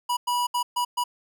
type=tone bursts at uneven times; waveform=square; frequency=975 Hz; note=B5; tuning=23 cents flat; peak=-23 dBFS; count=5; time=0.09-0.17 / 0.27-0.47 / 0.54-0.63 / 0.76-0.85 / 0.97-1.04 s; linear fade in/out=10 ms; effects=none